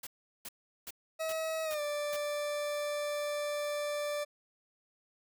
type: noise bursts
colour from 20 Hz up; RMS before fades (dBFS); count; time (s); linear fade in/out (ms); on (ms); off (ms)
white; -43; 6; 0.03-2.164; 5; 39; 380
type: tone with pitch glide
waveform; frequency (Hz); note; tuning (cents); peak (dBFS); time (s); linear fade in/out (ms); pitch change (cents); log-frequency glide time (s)
40% pulse; 641 to 587.8; E5 to D5; -49 to +1; -32; 1.19-4.25; 20; -150; 1.64-1.81
effects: none